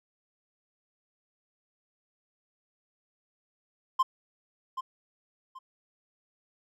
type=tone with echo; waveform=triangle; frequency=1046.5 Hz; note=C6; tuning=in tune; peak=-18 dBFS; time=3.99-4.03 s; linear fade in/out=10 ms; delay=780 ms; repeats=2; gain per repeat=-11 dB; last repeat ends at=5.59 s; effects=none